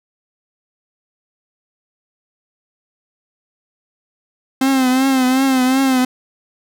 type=tone with vibrato; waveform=45% pulse; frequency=261.6 Hz; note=C4; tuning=in tune; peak=-12 dBFS; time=4.61-6.05 s; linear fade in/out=5 ms; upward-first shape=triangle; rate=2.7 Hz; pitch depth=70 cents each way; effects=none